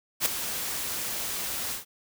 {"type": "noise with ADSR envelope", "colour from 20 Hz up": "white", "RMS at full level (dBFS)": -22, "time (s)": [0.2, 1.85], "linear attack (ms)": 58, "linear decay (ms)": 7, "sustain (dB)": -10, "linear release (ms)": 130, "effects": []}